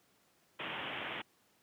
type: low-pass noise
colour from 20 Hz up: white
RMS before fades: -41 dBFS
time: 0.59-1.22 s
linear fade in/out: 10 ms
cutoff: 3300 Hz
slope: 96 dB/octave
effects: pink hiss -70 dBFS RMS until 1.62 s + high-pass 150 Hz 12 dB/octave